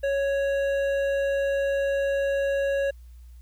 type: tone with hard clipping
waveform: triangle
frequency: 554.4 Hz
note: C#5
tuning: in tune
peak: -24 dBFS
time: 0.03-2.91 s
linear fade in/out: 10 ms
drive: 13 dB
effects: added 60 Hz sine -43 dBFS peak until 3.41 s + white hiss -66 dBFS RMS until 3.41 s